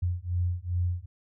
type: beating tone pair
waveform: sine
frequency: 87.4 / 89.9 Hz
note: F2 / F#2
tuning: +2 / -49 cents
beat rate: 2.5 Hz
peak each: -29 dBFS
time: 0.02-1.06 s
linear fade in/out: 10 ms
effects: none